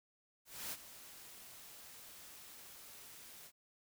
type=noise with ADSR envelope; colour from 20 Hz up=white; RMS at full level=-42 dBFS; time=0.45-3.52 s; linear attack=270 ms; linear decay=41 ms; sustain=-13 dB; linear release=56 ms; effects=none